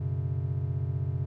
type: chord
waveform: triangle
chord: F# suspended fourth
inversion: none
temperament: equal with one note detuned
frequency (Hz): 92.5 / 123.47 / 139.07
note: F#2 / B2 / C#3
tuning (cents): 0 / 0 / +6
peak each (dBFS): -30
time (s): 0-1.26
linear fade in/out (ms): 10
effects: none